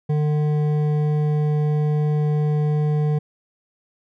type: tone with hard clipping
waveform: triangle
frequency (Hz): 150.1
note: D3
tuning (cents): +38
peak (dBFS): -19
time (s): 0.09-3.19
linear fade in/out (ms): 10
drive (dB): 13
effects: none